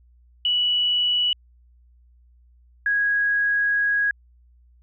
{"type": "tone pair in turn", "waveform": "sine", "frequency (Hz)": [2946, 1653.4], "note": ["F#7", "G#6"], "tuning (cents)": [-8, -8], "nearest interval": "minor seventh", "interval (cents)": 1000, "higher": "first", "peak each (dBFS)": -18, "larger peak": "neither", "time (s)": [[0.45, 1.33], [2.86, 4.11]], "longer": "second", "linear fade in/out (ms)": 2, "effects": ["added 60 Hz sine -52 dBFS peak until 4.82 s"]}